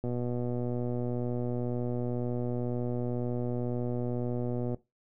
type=click train; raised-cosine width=2 ms; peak=-21 dBFS; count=575; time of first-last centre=0.04-4.745 s; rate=122 Hz; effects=noise-tail reverb RT60 0.2 s tail -17 dB re dry